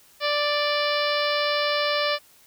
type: harmonic tone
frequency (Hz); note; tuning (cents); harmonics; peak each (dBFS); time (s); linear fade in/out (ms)
587.3; D5; 0; 1 / 2 / 3 / 4 / 5 / 6 / 7 / 8 / 9; -25 / -28 / -30 / -31 / -32 / -33 / -33 / -34 / -35; 0.2-2.19; 50
effects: white hiss -55 dBFS RMS until 2.46 s

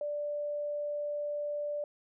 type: tone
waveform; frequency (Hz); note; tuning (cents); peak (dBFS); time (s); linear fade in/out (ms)
sine; 587.3; D5; 0; -32; 0.01-1.84; 2
effects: none

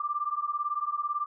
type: beating tone pair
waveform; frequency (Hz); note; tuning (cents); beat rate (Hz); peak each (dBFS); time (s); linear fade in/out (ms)
sine; 1174.7 / 1192.7; D6 / D6; 0 / +26; 18; -31; 0-1.26; 5
effects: none

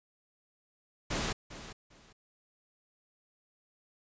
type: noise with echo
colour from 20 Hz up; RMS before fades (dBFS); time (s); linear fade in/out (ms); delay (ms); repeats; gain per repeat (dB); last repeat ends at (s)
pink; -33; 1.1-1.33; 10; 400; 2; -13; 2.13
effects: resampled to 16000 Hz

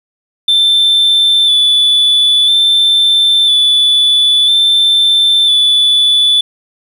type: tone with vibrato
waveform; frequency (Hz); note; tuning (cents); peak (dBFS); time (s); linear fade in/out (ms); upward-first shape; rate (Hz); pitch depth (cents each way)
sine; 3509; A7; -5; -4; 0.48-6.41; 5; square; 0.5; 21
effects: tanh soft clip ceiling -5 dBFS + 7-bit

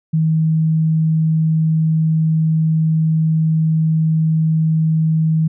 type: tone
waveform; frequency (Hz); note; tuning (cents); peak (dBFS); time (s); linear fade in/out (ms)
sine; 159.2; D#3; +40; -12; 0.13-5.48; 10
effects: none

